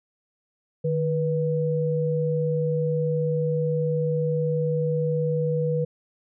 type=tone pair together; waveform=sine; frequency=153.1 / 488 Hz; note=D#3 / B4; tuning=-28 / -21 cents; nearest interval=octave + minor sixth; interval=2007 cents; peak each=-24 / -24 dBFS; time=0.84-5.85 s; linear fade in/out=10 ms; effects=none